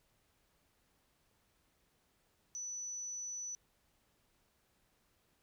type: tone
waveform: sine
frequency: 5960 Hz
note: F#8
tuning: 12 cents sharp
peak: -40 dBFS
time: 2.55-3.55 s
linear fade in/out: 0 ms
effects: pink hiss -75 dBFS RMS until 5.42 s